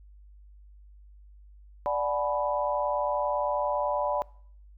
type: chord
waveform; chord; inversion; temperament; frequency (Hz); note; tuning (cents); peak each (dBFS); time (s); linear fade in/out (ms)
sine; G# half-diminished seventh; second; equal with one note detuned; 587.3 / 740 / 850 / 987.8; D5 / F#5 / G#5 / B5; 0 / 0 / +40 / 0; -28 / -34 / -33 / -30; 1.86-4.22; 0
effects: noise-tail reverb RT60 0.6 s tail -23 dB re dry + added 50 Hz sine -49 dBFS peak until 4.77 s